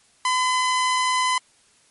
sawtooth tone, 1014 Hz, B5, 45 cents sharp, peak -15 dBFS, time 0.25-1.38 s, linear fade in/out 2 ms, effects white hiss -58 dBFS RMS until 1.9 s + MP3 48 kbps

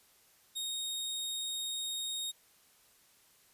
sawtooth tone, 3729 Hz, A#7, in tune, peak -32 dBFS, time 0.55-2.32 s, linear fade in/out 20 ms, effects white hiss -65 dBFS RMS until 3.53 s + resampled to 32000 Hz

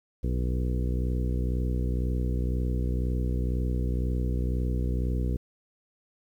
harmonic tone with a mistuned harmonic, 62 Hz, B1, 7 cents sharp, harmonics 1 / 2 / 3 / 4 / 5 / 6 / 7 / 8, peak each -26 / -32 / -36 / -38 / -40 / -42 / -43 / -44 dBFS, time 0.23-5.37 s, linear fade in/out 10 ms, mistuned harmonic 8, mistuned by -16 cents, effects 10-bit

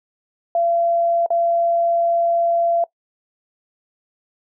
sine tone with dropouts, 681 Hz, F5, 44 cents flat, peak -15 dBFS, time 0.55-2.84 s, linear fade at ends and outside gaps 2 ms, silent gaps 1.262-1.304 s, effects noise-tail reverb RT60 0.1 s tail -20 dB re dry

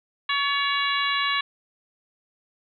harmonic tone with a mistuned harmonic, 562 Hz, C#5, 24 cents sharp, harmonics 2 / 3 / 4 / 5 / 6 / 7, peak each -26 / -28 / -29 / -30 / -31 / -31 dBFS, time 0.29-1.41 s, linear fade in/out 5 ms, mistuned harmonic 3, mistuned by +29 cents, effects none

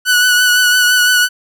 sawtooth tone with vibrato, 1480 Hz, F#6, in tune, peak -5 dBFS, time 0.05-1.29 s, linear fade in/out 50 ms, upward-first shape triangle, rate 5.9 Hz, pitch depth 29 cents each way, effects none

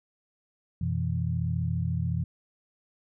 sine tone cluster, 89.1 / 123.5 / 164.6 Hz, F2 / B2 / E3, +35 / 0 / -2 cents, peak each -30 dBFS, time 0.81-2.24 s, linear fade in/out 5 ms, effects none

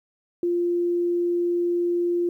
sine tone, 348.2 Hz, F4, 5 cents flat, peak -20 dBFS, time 0.43-2.29 s, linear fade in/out 2 ms, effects 10-bit

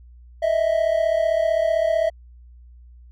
triangle tone pair together, 622.3 / 657.9 Hz, D#5 / E5, 0 / -4 cents, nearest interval minor second, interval 96 cents, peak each -20 / -17 dBFS, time 0.42-2.1 s, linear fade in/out 10 ms, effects added 60 Hz sine -43 dBFS peak until 3.11 s

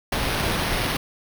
pink noise with sample-and-hold, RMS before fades -24 dBFS, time 0.12-0.97 s, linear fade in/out 5 ms, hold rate 7350 Hz, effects none

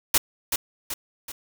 white noise with echo, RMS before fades -18 dBFS, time 0.14-0.18 s, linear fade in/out 5 ms, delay 380 ms, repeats 3, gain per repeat -6 dB, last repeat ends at 1.32 s, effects none

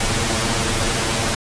pink noise with comb filter, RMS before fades -20 dBFS, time 0-1.35 s, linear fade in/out 5 ms, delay 8.8 ms, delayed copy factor +0.95, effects resampled to 22050 Hz

